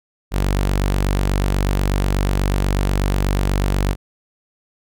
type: tone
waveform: sawtooth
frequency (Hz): 48.19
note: G1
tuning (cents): -29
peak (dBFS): -12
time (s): 0.31-3.96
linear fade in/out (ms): 50
effects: none